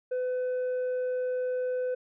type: tone with tanh clipping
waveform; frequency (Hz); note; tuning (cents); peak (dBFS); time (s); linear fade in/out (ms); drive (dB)
sine; 504; B4; +35; -28; 0.11-1.95; 10; 3
effects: none